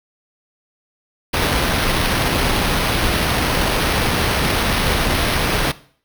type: noise with sample-and-hold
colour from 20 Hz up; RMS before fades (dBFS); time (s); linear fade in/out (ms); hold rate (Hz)
pink; -18; 1.33-5.72; 10; 7350
effects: noise-tail reverb RT60 0.5 s tail -18 dB re dry